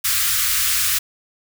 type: band-stop noise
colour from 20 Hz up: white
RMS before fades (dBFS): -19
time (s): 0.04-0.99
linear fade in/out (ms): 10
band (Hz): 110 to 1200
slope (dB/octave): 48
effects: none